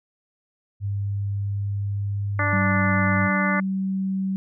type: tone with pitch glide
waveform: sine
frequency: 100.4 to 101.04 Hz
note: G2 to G#2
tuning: +42 to -47 cents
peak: -23 dBFS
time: 0.8-3.3 s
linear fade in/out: 50 ms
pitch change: +11 cents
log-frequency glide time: 1.28-2.39 s
type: harmonic tone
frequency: 292.8 Hz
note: D4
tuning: 5 cents flat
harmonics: 1 / 2 / 3 / 4 / 5 / 6 / 7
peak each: -33 / -30 / -32 / -27 / -28 / -28 / -27 dBFS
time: 2.39-3.6 s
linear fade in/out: 2 ms
type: tone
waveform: sine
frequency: 191.6 Hz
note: G3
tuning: 39 cents flat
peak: -22 dBFS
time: 2.53-4.36 s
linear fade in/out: 0 ms
effects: none